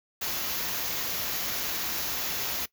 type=band-stop noise; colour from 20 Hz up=white; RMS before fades=-31 dBFS; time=0.21-2.66 s; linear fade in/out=10 ms; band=7100 to 11000 Hz; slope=96 dB/octave; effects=noise-tail reverb RT60 0.1 s tail -20 dB re dry